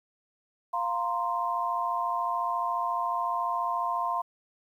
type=chord; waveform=sine; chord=F suspended fourth; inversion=none; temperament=equal; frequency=698.5 / 932.3 / 1046.5 Hz; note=F5 / Bb5 / C6; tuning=0 / 0 / 0 cents; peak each=-32 / -32 / -29 dBFS; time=0.73-4.22 s; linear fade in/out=10 ms; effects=10-bit